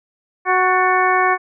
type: harmonic tone with a mistuned harmonic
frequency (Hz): 370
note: F#4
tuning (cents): 0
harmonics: 1 / 2 / 3 / 4 / 5 / 6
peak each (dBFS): -21 / -18 / -17 / -23 / -21 / -23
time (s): 0.45-1.38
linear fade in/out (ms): 50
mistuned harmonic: 5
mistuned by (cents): -62
effects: none